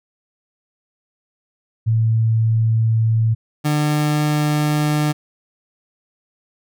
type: tone pair in turn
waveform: sine / 30% pulse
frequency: 112.3 / 149.9 Hz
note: A2 / D3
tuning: +36 / +36 cents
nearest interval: perfect fourth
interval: 500 cents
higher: second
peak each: -13 dBFS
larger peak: neither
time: 1.86-3.35 / 3.64-5.13 s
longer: neither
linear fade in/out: 20 ms
effects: none